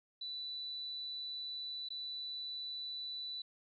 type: tone with dropouts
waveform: sine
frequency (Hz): 3973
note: B7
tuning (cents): +10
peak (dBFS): -40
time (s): 0.21-3.42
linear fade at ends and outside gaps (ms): 5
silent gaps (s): 1.888-1.903
effects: none